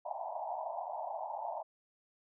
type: band-pass noise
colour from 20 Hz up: pink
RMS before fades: -40 dBFS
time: 0.05-1.63 s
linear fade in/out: 10 ms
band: 620 to 950 Hz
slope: 96 dB/octave
effects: none